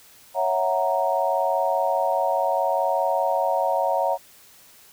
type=chord; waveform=sine; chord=F# dominant seventh; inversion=second; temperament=equal; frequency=554.4 / 659.3 / 740 / 932.3 Hz; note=C#5 / E5 / F#5 / A#5; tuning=0 / 0 / 0 / 0 cents; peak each=-25 dBFS; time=0.34-4.18 s; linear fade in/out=50 ms; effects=white hiss -51 dBFS RMS until 4.92 s